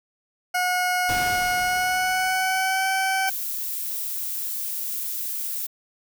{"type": "tone with pitch glide", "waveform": "20% pulse", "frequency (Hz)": [725, 766.3], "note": ["F#5", "G5"], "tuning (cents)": [-35, -40], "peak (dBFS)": -16, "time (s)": [0.54, 3.3], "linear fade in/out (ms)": 10, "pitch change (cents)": 95, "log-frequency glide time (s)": [1.59, 2.88]}
{"type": "noise with exponential decay", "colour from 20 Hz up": "pink", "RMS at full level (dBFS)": -30, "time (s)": [1.09, 3.44], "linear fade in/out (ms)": 2, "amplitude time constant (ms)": 510}
{"type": "noise", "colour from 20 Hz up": "violet", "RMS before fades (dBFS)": -29, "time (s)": [3.27, 5.67], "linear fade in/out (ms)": 10}
{"effects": []}